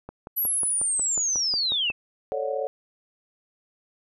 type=click train; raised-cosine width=1 ms; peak=-23 dBFS; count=11; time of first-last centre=0.09-1.902 s; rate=5.52 Hz
type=linear sweep; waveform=sine; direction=down; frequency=11910 to 2544 Hz; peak=-22 dBFS; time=0.36-1.92 s; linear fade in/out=20 ms
type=chord; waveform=sine; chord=D major seventh; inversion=second; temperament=just; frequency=440.5 / 550.6 / 587.3 / 734.2 Hz; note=A4 / C#5 / D5 / F#5; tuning=+2 / -12 / 0 / -14 cents; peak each=-31 / -28 / -32 / -34 dBFS; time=2.32-2.67 s; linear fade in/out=0 ms
effects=none